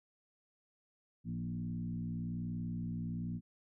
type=tone with frequency modulation; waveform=sine; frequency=170 Hz; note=F3; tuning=46 cents flat; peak=-36 dBFS; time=1.24-3.41 s; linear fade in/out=50 ms; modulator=61.1 Hz; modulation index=1.2; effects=none